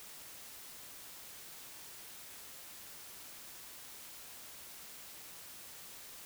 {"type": "silence", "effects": ["white hiss -51 dBFS RMS until 6.25 s"]}